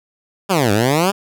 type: exponential two-way sweep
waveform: 10% pulse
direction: down then up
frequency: 207.2 to 98 to 207.2 Hz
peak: -5 dBFS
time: 0.49-1.12 s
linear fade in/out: 20 ms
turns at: 0.72 s
effects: none